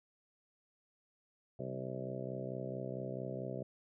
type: harmonic tone with a mistuned harmonic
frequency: 64.5 Hz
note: C2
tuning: 24 cents flat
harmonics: 2 / 3 / 4 / 5 / 6 / 7 / 8 / 9 / 10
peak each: -44 / -47 / -49 / -52 / -46 / -53 / -47 / -47 / -48 dBFS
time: 1.59-3.63 s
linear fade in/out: 5 ms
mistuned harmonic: 2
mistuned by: +41 cents
effects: none